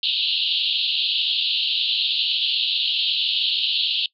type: band-pass noise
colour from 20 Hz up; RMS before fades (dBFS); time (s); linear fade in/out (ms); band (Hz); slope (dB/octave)
pink; -22; 0.03-4.06; 2; 2800 to 4300; 96
effects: noise-tail reverb RT60 0.1 s tail -22 dB re dry